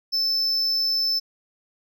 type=tone; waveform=triangle; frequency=5274 Hz; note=E8; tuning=in tune; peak=-19 dBFS; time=0.12-1.2 s; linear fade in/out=20 ms; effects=none